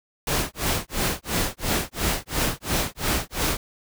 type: noise with tremolo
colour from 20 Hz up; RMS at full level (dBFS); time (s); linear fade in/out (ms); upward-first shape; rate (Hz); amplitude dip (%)
pink; -22; 0.27-3.57; 2; sine; 2.9; 100
effects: none